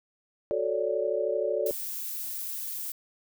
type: chord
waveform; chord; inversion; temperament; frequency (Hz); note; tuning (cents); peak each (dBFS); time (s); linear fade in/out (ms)
sine; D major seventh; first; equal; 370 / 440 / 554.4 / 587.3; F#4 / A4 / C#5 / D5; 0 / 0 / 0 / 0; -33 / -30 / -31 / -30; 0.51-1.71; 0
type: noise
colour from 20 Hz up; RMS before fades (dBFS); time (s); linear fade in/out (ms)
violet; -35; 1.66-2.92; 2
effects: none